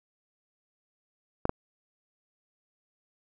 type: clicks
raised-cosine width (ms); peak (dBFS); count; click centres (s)
1; -12; 2; 1.454 / 1.494
effects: none